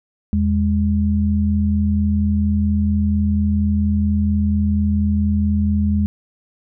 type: tone pair together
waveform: sine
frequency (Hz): 81.79 / 206.1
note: E2 / G#3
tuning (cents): -13 / -13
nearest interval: octave + major third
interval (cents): 1600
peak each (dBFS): -17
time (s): 0.33-6.06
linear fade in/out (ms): 0
effects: none